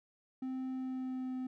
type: tone with pitch glide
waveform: triangle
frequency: 260 to 256.6 Hz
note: C4 to C4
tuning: -11 to -34 cents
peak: -34 dBFS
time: 0.42-1.47 s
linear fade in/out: 5 ms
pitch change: -23 cents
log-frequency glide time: 0.7-1.35 s
effects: none